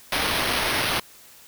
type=noise with sample-and-hold; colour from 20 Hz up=white; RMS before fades=-24 dBFS; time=0.12-1 s; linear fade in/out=5 ms; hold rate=7350 Hz; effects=white hiss -49 dBFS RMS until 1.47 s